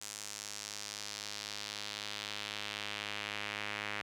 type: tone with band-pass filter sweep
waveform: sawtooth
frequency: 103.83 Hz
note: G#2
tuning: in tune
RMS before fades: -42 dBFS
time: 0.01-4.02 s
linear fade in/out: 10 ms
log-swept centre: 7200 to 2200 Hz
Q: 1.6
effects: none